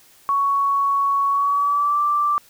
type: tone with pitch glide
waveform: sine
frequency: 1115 to 1173.8 Hz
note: C#6 to D6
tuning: +10 to -1 cents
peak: -16 dBFS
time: 0.29-2.38 s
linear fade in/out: 0 ms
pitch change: +89 cents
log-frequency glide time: 1.3-2.02 s
effects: white hiss -52 dBFS RMS until 2.49 s